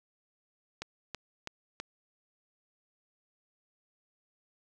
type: click train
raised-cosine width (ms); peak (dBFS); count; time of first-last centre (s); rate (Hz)
0.2; -20; 4; 0.82-1.8; 3.06
effects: none